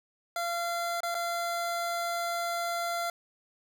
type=tone with dropouts; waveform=25% pulse; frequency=687 Hz; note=F5; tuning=29 cents flat; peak=-26 dBFS; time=0.36-3.1 s; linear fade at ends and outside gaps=2 ms; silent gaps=1.005-1.032 / 1.145-1.15 s; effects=none